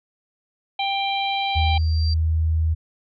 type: harmonic tone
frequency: 789 Hz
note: G5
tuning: 11 cents sharp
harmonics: 1 / 3 / 4 / 5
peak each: -23 / -28 / -29 / -30 dBFS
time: 0.79-1.78 s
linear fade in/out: 5 ms
type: tone with exponential growth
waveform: sine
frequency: 4699 Hz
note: D8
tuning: in tune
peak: -27 dBFS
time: 1.08-2.14 s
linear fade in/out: 5 ms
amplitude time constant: 230 ms
type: tone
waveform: sine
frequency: 80 Hz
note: D#2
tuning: 49 cents sharp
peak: -17 dBFS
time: 1.55-2.75 s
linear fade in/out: 20 ms
effects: none